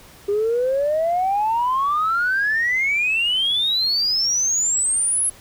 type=exponential sweep; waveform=sine; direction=up; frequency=398.4 to 10930 Hz; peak=-16 dBFS; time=0.28-5.3 s; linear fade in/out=10 ms; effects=tanh soft clip ceiling -13 dBFS + pink hiss -46 dBFS RMS until 5.4 s